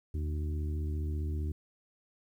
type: harmonic tone with a mistuned harmonic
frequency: 75.1 Hz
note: D2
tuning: 39 cents sharp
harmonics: 1 / 2 / 3 / 4 / 5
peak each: -31 / -44 / -47 / -45 / -48 dBFS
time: 0.14-1.52 s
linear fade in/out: 5 ms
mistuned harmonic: 1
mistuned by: +87 cents
effects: 11-bit